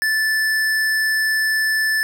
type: tone with hard clipping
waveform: sine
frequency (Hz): 1752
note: A6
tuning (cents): -8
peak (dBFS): -18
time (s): 0.02-2.03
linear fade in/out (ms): 0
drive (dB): 14
effects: none